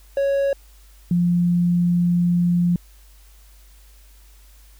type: tone pair in turn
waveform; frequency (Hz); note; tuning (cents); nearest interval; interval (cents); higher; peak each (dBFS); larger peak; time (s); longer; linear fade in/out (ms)
triangle / sine; 554.4 / 174.63; C#5 / F3; 0 / 0; octave + minor sixth; 2000; first; -15; neither; 0.17-0.53 / 1.11-2.76; second; 2
effects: added 50 Hz sine -46 dBFS peak until 4.79 s + white hiss -55 dBFS RMS until 4.79 s